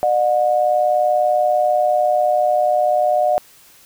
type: tone pair together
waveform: sine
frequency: 604 / 724.3 Hz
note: D5 / F#5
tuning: +48 / -37 cents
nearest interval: minor third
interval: 315 cents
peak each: -16 dBFS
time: 0.03-3.38 s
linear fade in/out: 0 ms
effects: white hiss -48 dBFS RMS until 3.85 s